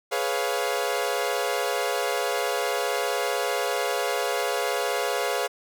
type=chord; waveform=sawtooth; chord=C# dominant seventh; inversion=second; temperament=equal with one note detuned; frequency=418.4 / 493.9 / 554.4 / 698.5 Hz; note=G#4 / B4 / C#5 / E#5; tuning=+13 / 0 / 0 / 0 cents; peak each=-26 dBFS; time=0.11-5.48 s; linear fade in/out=20 ms; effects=none